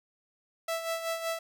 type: tone with tremolo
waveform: sawtooth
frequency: 659.3 Hz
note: E5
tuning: in tune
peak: -25 dBFS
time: 0.68-1.39 s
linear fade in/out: 5 ms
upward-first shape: sine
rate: 5.3 Hz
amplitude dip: 60%
effects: none